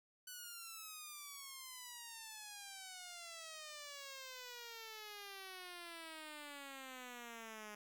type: exponential sweep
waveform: 5% pulse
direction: down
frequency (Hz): 1500 to 207.7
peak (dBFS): -38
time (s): 0.27-7.75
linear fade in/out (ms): 5
effects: 12-bit